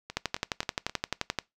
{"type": "two click trains", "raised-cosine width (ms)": 0.2, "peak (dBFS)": [-10, -20], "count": [15, 4], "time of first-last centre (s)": [[0.17, 1.387], [0.1, 0.896]], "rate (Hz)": [11.5, 3.77], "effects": ["noise-tail reverb RT60 0.2 s tail -23 dB re dry"]}